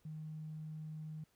triangle tone, 155.5 Hz, D#3, 1 cent flat, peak -39 dBFS, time 0.05-1.24 s, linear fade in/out 5 ms, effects tanh soft clip ceiling -41 dBFS + pink hiss -75 dBFS RMS until 1.35 s

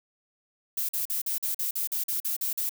violet noise bursts, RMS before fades -29 dBFS, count 12, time 0.77-2.694 s, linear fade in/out 5 ms, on 120 ms, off 44 ms, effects none

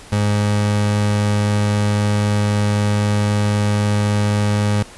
30% pulse tone, 103.83 Hz, G#2, in tune, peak -12 dBFS, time 0.12-4.83 s, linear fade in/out 5 ms, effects pink hiss -40 dBFS RMS until 4.97 s + resampled to 24000 Hz

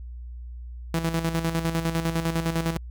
sawtooth tone with tremolo, 164.81 Hz, E3, in tune, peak -18 dBFS, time 0.94-2.77 s, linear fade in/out 2 ms, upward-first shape square, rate 9.9 Hz, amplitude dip 60%, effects added 60 Hz sine -35 dBFS peak until 2.9 s

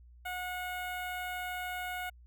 15% pulse tone with notch filter, 727 Hz, F#5, 31 cents flat, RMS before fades -38 dBFS, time 0.25-2.1 s, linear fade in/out 10 ms, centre 5700 Hz, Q 0.66, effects added 60 Hz sine -53 dBFS peak until 2.26 s

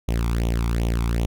sawtooth tone with flanger, 57.7 Hz, A#1, 17 cents flat, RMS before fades -22 dBFS, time 0.08-1.26 s, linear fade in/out 5 ms, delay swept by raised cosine 0.31 to 0.89 ms, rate 2.6 Hz, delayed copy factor +0.8, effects none

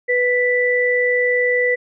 sine tone pair together, 493.9 / 1975.6 Hz, B4 / B6, 0 / 0 cents, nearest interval 2 octaves, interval 2400 cents, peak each -17 dBFS, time 0.08-1.76 s, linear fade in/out 20 ms, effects none

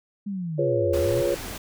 sine linear two-way sweep, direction down then up, 207.7 to 76.8 to 135.7 Hz, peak -27 dBFS, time 0.26-1.22 s, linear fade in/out 10 ms, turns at 0.98 s
sine chord, C# dominant seventh, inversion first, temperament equal, 349.2 / 415.3 / 493.9 / 554.4 Hz, E#4 / G#4 / B4 / C#5, 0 / 0 / 0 / 0 cents, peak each -26 / -29 / -27 / -24 dBFS, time 0.58-1.35 s, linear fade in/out 10 ms
pink noise, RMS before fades -35 dBFS, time 0.93-1.58 s, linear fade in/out 5 ms
effects none

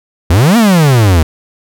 45% pulse exponential two-way sweep, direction up then down, 76 to 242.8 to 76 Hz, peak -5 dBFS, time 0.3-1.23 s, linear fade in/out 5 ms, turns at 0.57 s, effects none

